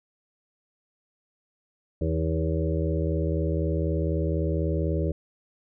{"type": "harmonic tone with a mistuned harmonic", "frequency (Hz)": 80.1, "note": "E2", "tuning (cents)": -49, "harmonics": [1, 2, 4, 5, 6, 7], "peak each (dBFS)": [-26, -29, -32, -33, -34, -34], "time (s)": [2.01, 5.12], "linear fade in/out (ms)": 5, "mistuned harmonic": 4, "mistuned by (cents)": -21, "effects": []}